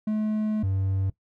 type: tone pair in turn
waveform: triangle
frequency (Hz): 214.6 / 96.31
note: A3 / G2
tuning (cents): -43 / -30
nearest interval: octave + major second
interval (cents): 1387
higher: first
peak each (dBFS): -21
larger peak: neither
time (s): 0.07-0.63 / 0.63-1.1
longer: first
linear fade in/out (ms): 5
effects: noise-tail reverb RT60 0.1 s tail -18 dB re dry